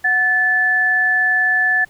sine tone pair together, 735.2 / 1742 Hz, F#5 / A6, -11 / -18 cents, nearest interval octave + minor third, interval 1493 cents, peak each -24 / -13 dBFS, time 0.04-1.85 s, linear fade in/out 10 ms, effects pink hiss -52 dBFS RMS until 1.89 s

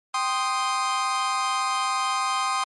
40% pulse chord, C minor, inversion second, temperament equal, 784 / 1046.5 / 1244.5 Hz, G5 / C6 / Eb6, 0 / 0 / 0 cents, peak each -29 / -25 / -26 dBFS, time 0.14-2.64 s, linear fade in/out 5 ms, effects MP3 48 kbps

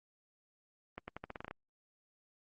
accelerating click train, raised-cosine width 0.5 ms, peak -27 dBFS, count 10, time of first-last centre 0.98-1.51 s, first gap 100 ms, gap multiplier 0.86, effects Opus 24 kbps

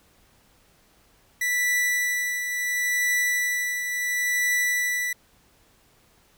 45% pulse tone with tremolo, 1968 Hz, B6, 7 cents flat, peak -20 dBFS, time 1.41-5.13 s, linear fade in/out 5 ms, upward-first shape triangle, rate 0.72 Hz, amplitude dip 55%, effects pink hiss -60 dBFS RMS until 6.37 s

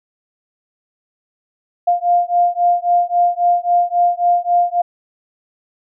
sine beating tone pair, 700 / 703.7 Hz, F5 / F5, +4 / +13 cents, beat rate 3.7 Hz, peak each -15 dBFS, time 1.87-4.82 s, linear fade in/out 10 ms, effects none

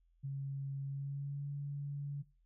sine tone with pitch glide, 137.7 to 142.56 Hz, C#3 to C#3, -11 to +49 cents, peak -37 dBFS, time 0.23-2.23 s, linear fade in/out 20 ms, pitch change +60 cents, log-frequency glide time 0.83-1.48 s, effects noise-tail reverb RT60 0.3 s tail -19 dB re dry + added 42 Hz sine -68 dBFS peak until 2.45 s

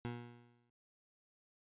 20% pulse tone with exponential decay, 119.8 Hz, A#2, 48 cents sharp, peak -33 dBFS, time 0.05-0.7 s, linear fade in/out 0 ms, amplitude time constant 140 ms, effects resampled to 8000 Hz

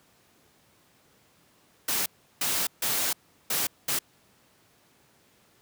white noise bursts at uneven times, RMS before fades -27 dBFS, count 5, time 1.88-2.06 / 2.41-2.67 / 2.82-3.13 / 3.5-3.67 / 3.88-3.99 s, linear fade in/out 5 ms, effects pink hiss -62 dBFS RMS until 5.61 s + high-pass 100 Hz 12 dB/octave

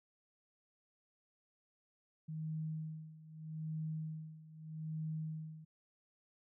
sine tone with tremolo, 157.2 Hz, D#3, 18 cents sharp, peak -37 dBFS, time 2.28-5.65 s, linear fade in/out 10 ms, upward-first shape sine, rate 0.8 Hz, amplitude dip 85%, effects none

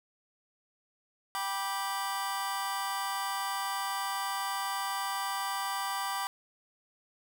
sawtooth chord, G major, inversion none, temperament just, 784 / 980 / 1176 Hz, G5 / B5 / D6, 0 / -14 / +2 cents, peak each -32 dBFS, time 1.35-6.27 s, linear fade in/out 0 ms, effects none

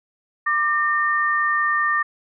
sine tone pair together, 1187 / 1822.6 Hz, D6 / A#6, +18 / -39 cents, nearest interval perfect fifth, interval 743 cents, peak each -20 dBFS, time 0.46-2.03 s, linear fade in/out 10 ms, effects none

